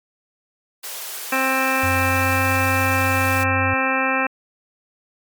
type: high-pass noise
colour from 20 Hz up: white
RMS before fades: -31 dBFS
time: 0.83-3.44 s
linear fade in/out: 10 ms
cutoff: 390 Hz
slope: 24 dB/octave
type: harmonic tone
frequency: 263.7 Hz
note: C4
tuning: 14 cents sharp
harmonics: 1 / 2 / 3 / 4 / 5 / 6 / 7 / 9 / 10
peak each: -26 / -26 / -26 / -26 / -26 / -26 / -26 / -26 / -26 dBFS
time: 1.32-4.27 s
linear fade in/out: 5 ms
type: tone with pitch glide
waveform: sine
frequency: 90.6 to 94.5 Hz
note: F#2 to F#2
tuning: -36 to +37 cents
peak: -22 dBFS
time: 1.83-3.74 s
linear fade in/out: 5 ms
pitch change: +73 cents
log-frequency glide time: 1.94-2.48 s
effects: MP3 96 kbps